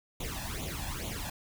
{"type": "noise with flanger", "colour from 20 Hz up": "pink", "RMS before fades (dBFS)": -37, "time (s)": [0.2, 1.3], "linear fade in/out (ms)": 5, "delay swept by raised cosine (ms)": [0.29, 1.19], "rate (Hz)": 2.3, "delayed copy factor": 0.8, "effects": []}